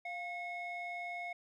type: ring-modulated tone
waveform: triangle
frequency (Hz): 740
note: F#5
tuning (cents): 0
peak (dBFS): -34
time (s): 0.05-1.33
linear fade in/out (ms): 5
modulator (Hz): 1440
effects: none